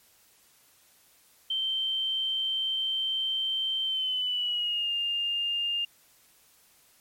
sine tone with pitch glide, 3119 to 2811 Hz, G7 to F7, -9 to +11 cents, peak -26 dBFS, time 1.5-5.85 s, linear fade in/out 5 ms, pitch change -180 cents, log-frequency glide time 3.84-4.92 s, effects white hiss -61 dBFS RMS until 7 s + MP3 64 kbps

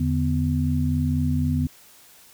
sine tone cluster, 82.9 / 147 / 248.9 Hz, E2 / D3 / B3, +10 / +2 / +14 cents, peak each -24 dBFS, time 0-1.67 s, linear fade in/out 5 ms, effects white hiss -51 dBFS RMS until 2.33 s

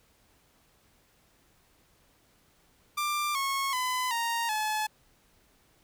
sawtooth tone with pitch steps, 1186 / 1093.9 / 1008.9 / 930.5 / 858.2 Hz, D6 / C#6 / B5 / A#5 / A5, +17 / -23 / +37 / -3 / -43 cents, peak -24 dBFS, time 2.97-4.87 s, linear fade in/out 10 ms, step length 380 ms, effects pink hiss -65 dBFS RMS until 5.83 s

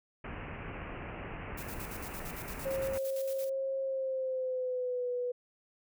pink low-pass noise, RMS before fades -42 dBFS, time 0.24-2.98 s, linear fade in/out 5 ms, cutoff 2800 Hz, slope 96 dB/octave
blue noise with tremolo, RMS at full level -45 dBFS, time 1.57-3.5 s, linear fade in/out 10 ms, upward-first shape square, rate 8.8 Hz, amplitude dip 60%
sine tone with pitch glide, 537 to 492.4 Hz, C5 to B4, +45 to -5 cents, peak -31 dBFS, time 2.65-5.32 s, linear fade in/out 10 ms, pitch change -150 cents, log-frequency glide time 3.82-5.09 s
effects none

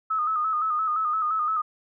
sine tone with vibrato, 1262 Hz, D#6, 24 cents sharp, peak -22 dBFS, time 0.1-1.62 s, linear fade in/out 10 ms, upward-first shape square, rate 5.8 Hz, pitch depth 49 cents each way, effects none

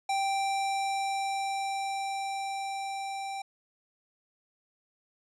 square tone with level ramp, 784 Hz, G5, in tune, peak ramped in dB -27 to -35 dBFS, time 0.09-3.42 s, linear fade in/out 5 ms, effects resampled to 22050 Hz

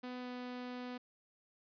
sawtooth tone with pitch glide, 249.8 to 248.4 Hz, B3 to B3, +20 to +10 cents, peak -38 dBFS, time 0.03-0.98 s, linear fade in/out 10 ms, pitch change -10 cents, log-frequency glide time 0.2-0.27 s, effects resampled to 11025 Hz

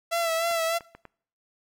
sawtooth tone with vibrato, 666 Hz, E5, 18 cents sharp, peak -20 dBFS, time 0.11-0.79 s, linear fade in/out 20 ms, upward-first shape sine, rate 3.3 Hz, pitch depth 40 cents each way
clicks, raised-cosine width 0.5 ms, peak -28 dBFS, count 4, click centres 0.512 / 0.808 / 0.95 / 1.053 s
effects noise-tail reverb RT60 0.6 s tail -24 dB re dry

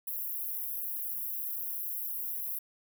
white high-pass noise, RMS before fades -36 dBFS, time 0.07-2.59 s, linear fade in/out 5 ms, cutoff 11000 Hz, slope 96 dB/octave, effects none

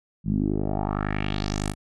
10% pulse tone with low-pass filter sweep, 50.8 Hz, G#1, 38 cents flat, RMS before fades -26 dBFS, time 0.24-1.75 s, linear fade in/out 50 ms, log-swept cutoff 170 to 11000 Hz, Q 3.2, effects none

